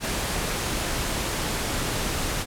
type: noise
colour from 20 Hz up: pink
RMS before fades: -27 dBFS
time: 0-2.46 s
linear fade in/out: 50 ms
effects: low-pass 12000 Hz 12 dB/octave